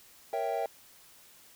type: chord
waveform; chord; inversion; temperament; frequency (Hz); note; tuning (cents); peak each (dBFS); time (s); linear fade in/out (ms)
triangle; A# diminished seventh; none; equal; 466.2 / 554.4 / 659.3 / 784; A#4 / C#5 / E5 / G5; 0 / 0 / 0 / 0; -34 / -35 / -32 / -32; 0.33-0.66; 2
effects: white hiss -57 dBFS RMS until 1.55 s